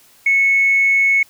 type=tone with amplitude modulation; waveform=sine; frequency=2200 Hz; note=C#7; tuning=14 cents flat; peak=-9 dBFS; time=0.26-1.23 s; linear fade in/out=5 ms; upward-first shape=sine; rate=207 Hz; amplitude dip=25%; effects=tanh soft clip ceiling -5 dBFS + white hiss -50 dBFS RMS until 1.29 s